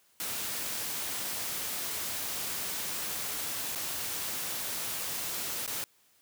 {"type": "noise with dropouts", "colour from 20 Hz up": "white", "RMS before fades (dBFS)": -35, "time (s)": [0.2, 5.84], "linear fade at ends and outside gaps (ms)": 0, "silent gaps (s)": [[3.75, 3.757], [5.663, 5.677]], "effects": ["white hiss -66 dBFS RMS until 6.21 s", "high-pass 60 Hz 12 dB/octave"]}